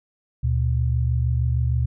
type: tone pair together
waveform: sine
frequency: 73.8 / 120.27 Hz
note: D2 / B2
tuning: +9 / -45 cents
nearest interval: minor sixth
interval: 846 cents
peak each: -21 dBFS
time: 0.43-1.86 s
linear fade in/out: 10 ms
effects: none